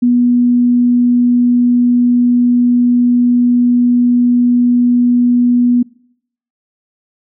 sine tone, 243.6 Hz, B3, 24 cents flat, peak -7 dBFS, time 0.02-5.83 s, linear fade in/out 10 ms, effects noise-tail reverb RT60 0.7 s tail -24 dB re dry

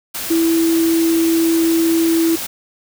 sine tone in noise, 329.6 Hz, E4, in tune, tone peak -12 dBFS, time 0.3-2.36 s, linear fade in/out 10 ms, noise white, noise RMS -25 dBFS, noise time 0.14-2.47 s, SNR +10 dB, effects none

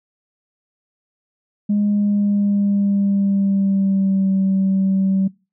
sine tone with pitch glide, 206.1 to 192.3 Hz, G#3 to G3, -13 to -33 cents, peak -13 dBFS, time 1.69-5.28 s, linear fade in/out 10 ms, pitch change -120 cents, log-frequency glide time 1.86-4.29 s, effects noise-tail reverb RT60 0.3 s tail -24 dB re dry + tanh soft clip ceiling -11 dBFS

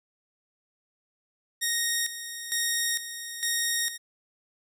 10% pulse tone with tremolo, 1864.7 Hz, A#6, in tune, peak -16 dBFS, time 1.61-3.98 s, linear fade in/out 20 ms, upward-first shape square, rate 1.1 Hz, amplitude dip 70%, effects none

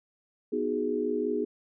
sine chord, G# minor seventh, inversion first, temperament equal, 246.9 / 311.1 / 370 / 415.3 Hz, B3 / D#4 / F#4 / G#4, 0 / 0 / 0 / 0 cents, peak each -33 / -33 / -34 / -29 dBFS, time 0.52-1.45 s, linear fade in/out 10 ms, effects none

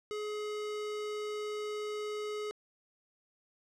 square tone, 421.6 Hz, G#4, 26 cents sharp, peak -36 dBFS, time 0.11-2.51 s, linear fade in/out 0 ms, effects low-pass 7000 Hz 12 dB/octave

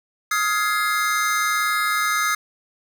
square chord, F minor seventh, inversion third, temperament just, 1257.2 / 1396.9 / 1676.3 / 2095 Hz, Eb6 / F6 / Ab6 / C7, +18 / 0 / +16 / +2 cents, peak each -23 / -28 / -27 / -26 dBFS, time 0.31-2.35 s, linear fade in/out 5 ms, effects none

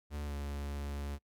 45% pulse tone with pitch glide, 73.42 to 71.33 Hz, D2 to D2, 0 to -50 cents, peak -37 dBFS, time 0.1-1.19 s, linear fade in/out 50 ms, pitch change -50 cents, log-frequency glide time 0.24-0.33 s, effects noise-tail reverb RT60 0.1 s tail -26 dB re dry

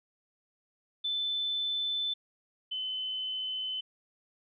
sine tone pair in turn, 3520 / 3038 Hz, A7 / F#7, 0 / +45 cents, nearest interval minor third, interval 255 cents, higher first, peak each -29 / -32 dBFS, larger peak first, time 1.04-2.14 / 2.71-3.81 s, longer neither, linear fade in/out 10 ms, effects none

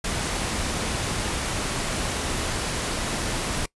pink noise, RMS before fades -27 dBFS, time 0.04-3.66 s, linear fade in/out 5 ms, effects noise-tail reverb RT60 0.1 s tail -22 dB re dry + resampled to 24000 Hz

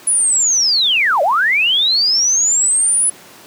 sine linear two-way sweep, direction down then up, 10160 to 537 to 10160 Hz, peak -11 dBFS, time 0.07-3.1 s, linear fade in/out 5 ms, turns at 1.22 s, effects pink hiss -40 dBFS RMS until 3.46 s + high-pass 200 Hz 12 dB/octave

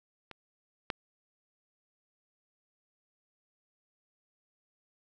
clicks, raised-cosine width 0.3 ms, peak -28 / -15 dBFS, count 2, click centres 0.313 / 0.902 s, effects none

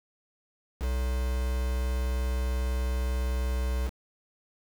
triangle tone with quantisation, 62.8 Hz, B1, 30 cents sharp, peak -24 dBFS, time 0.79-3.91 s, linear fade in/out 50 ms, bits 6, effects none

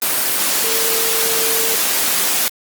sine tone in noise, 452.4 Hz, A4, 48 cents sharp, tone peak -24 dBFS, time 0.64-1.75 s, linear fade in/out 0 ms, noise white, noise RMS -17 dBFS, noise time 0.02-2.48 s, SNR -10 dB, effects high-pass 200 Hz 12 dB/octave + Opus 24 kbps

